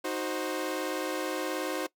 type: chord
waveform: sawtooth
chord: C diminished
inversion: first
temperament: equal with one note detuned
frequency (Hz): 311.1 / 370 / 525.7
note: Eb4 / Gb4 / C5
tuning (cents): 0 / 0 / +8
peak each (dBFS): -31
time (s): 0.04-1.87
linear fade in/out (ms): 10
effects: noise-tail reverb RT60 0.1 s tail -20 dB re dry